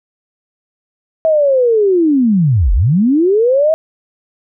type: linear two-way sweep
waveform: sine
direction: down then up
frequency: 651 to 38.86 to 651 Hz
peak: -8 dBFS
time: 1.25-3.74 s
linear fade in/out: 0 ms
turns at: 2.73 s
effects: none